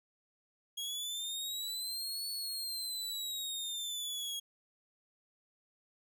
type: exponential two-way sweep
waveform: sawtooth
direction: up then down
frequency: 3289 to 4435 to 3289 Hz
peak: -34 dBFS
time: 0.77-4.4 s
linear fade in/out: 10 ms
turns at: 2.27 s
effects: none